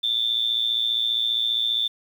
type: tone with amplitude modulation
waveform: sine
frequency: 3540 Hz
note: A7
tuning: 10 cents sharp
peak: -17 dBFS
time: 0.03-1.88 s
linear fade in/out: 10 ms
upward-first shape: sine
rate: 115 Hz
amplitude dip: 75%
effects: 8-bit